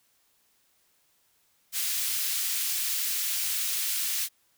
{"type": "high-pass noise", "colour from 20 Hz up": "white", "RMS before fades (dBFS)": -29, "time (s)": [1.72, 4.29], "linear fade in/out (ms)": 50, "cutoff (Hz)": 2300, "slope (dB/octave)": 12, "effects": ["white hiss -68 dBFS RMS until 4.57 s"]}